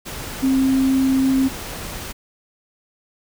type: tone in noise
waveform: sine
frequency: 265.4 Hz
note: C4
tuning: 25 cents sharp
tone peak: -14 dBFS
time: 0.42-1.49 s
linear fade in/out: 20 ms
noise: pink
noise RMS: -31 dBFS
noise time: 0.05-2.13 s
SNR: +14 dB
effects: none